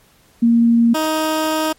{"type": "tone pair in turn", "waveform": ["sine", "15% pulse"], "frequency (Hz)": [233.1, 313.6], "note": ["A#3", "D#4"], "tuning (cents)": [0, 14], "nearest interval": "perfect fourth", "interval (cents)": 514, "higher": "second", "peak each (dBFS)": [-9, -10], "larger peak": "first", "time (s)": [[0.42, 0.94], [0.94, 1.73]], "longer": "second", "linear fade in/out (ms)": 10, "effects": ["pink hiss -53 dBFS RMS until 1.78 s", "MP3 64 kbps"]}